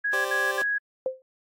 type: tone bursts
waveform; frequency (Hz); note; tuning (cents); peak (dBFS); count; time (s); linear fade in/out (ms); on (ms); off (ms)
sine; 1661.2; G#6; 0; -23; 3; 0.04-0.784; 10; 210; 57
type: chord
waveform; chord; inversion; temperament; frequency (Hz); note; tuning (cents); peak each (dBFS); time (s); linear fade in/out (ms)
25% pulse; G suspended fourth; none; just; 392 / 522.7 / 588; G4 / C5 / D5; 0 / -2 / +2; -29 / -28 / -30; 0.13-0.62; 2
type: tone with exponential decay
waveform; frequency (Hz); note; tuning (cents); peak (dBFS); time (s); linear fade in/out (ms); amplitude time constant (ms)
sine; 520; C5; -11; -20; 1.06-1.22; 1; 34
effects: AAC 64 kbps